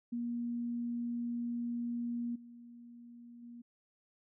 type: tone with level steps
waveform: sine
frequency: 237.8 Hz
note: A#3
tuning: 35 cents sharp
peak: -34 / -50 / -47 dBFS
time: 0.12-3.62 s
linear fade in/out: 10 ms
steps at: 2.35 / 3.42 s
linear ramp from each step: 10 ms
effects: none